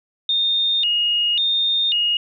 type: tone with vibrato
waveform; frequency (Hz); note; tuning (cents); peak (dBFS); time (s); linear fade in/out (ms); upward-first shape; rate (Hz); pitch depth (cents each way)
sine; 3236; G#7; -46; -16; 0.29-2.17; 2; square; 0.92; 210
effects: none